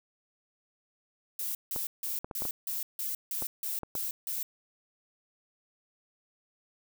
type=noise bursts; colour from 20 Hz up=violet; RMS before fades=-34 dBFS; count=10; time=1.39-4.43 s; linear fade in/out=2 ms; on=160 ms; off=160 ms
type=clicks; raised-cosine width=1 ms; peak=-24 dBFS; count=8; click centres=1.762 / 2.245 / 2.312 / 2.421 / 2.453 / 3.423 / 3.833 / 3.953 s
effects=none